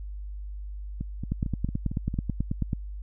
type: two click trains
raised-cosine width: 5 ms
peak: -19 / -14 dBFS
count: 6 / 14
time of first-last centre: 1.01-2.141 / 1.32-2.732 s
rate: 4.42 / 9.21 Hz
effects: added 50 Hz sine -34 dBFS peak until 3.02 s